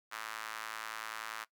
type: tone with high-pass filter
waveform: sawtooth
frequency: 110.4 Hz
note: A2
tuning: 6 cents sharp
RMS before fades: -43 dBFS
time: 0.11-1.45 s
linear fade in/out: 20 ms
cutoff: 1300 Hz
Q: 2
effects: noise-tail reverb RT60 0.1 s tail -19 dB re dry